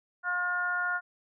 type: harmonic tone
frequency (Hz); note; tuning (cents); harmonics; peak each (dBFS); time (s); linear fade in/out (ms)
357; F4; +38; 2 / 3 / 4 / 5; -37 / -38 / -28 / -40; 0.23-1.01; 50
effects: none